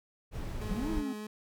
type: noise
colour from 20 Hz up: brown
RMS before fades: -36 dBFS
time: 0.31-1.03 s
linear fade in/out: 50 ms
type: tone with vibrato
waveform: 30% pulse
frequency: 212.1 Hz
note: G#3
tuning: 37 cents sharp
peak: -36 dBFS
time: 0.61-1.27 s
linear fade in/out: 5 ms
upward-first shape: triangle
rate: 5.1 Hz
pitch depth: 9 cents each way
type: linear two-way sweep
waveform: triangle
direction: up then down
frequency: 165.8 to 329.6 to 252.1 Hz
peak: -31 dBFS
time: 0.7-1.13 s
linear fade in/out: 5 ms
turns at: 0.9 s
effects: none